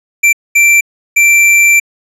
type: tone bursts at uneven times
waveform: square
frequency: 2349 Hz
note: D7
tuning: in tune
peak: -5 dBFS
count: 3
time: 0.23-0.33 / 0.55-0.81 / 1.16-1.8 s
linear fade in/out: 10 ms
effects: low-pass 11000 Hz 12 dB/octave